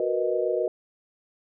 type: chord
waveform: sine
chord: B major seventh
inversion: second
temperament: equal with one note detuned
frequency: 367.9 / 466.2 / 493.9 / 622.3 Hz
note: F#4 / A#4 / B4 / D#5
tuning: -10 / 0 / 0 / 0 cents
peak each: -28 dBFS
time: 0-0.68 s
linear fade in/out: 2 ms
effects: none